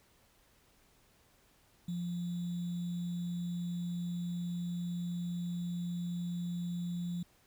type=tone with sample-and-hold; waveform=sine; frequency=174.61 Hz; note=F3; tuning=in tune; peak=-34 dBFS; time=1.88-7.23 s; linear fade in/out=5 ms; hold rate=3675 Hz; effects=pink hiss -67 dBFS RMS until 7.46 s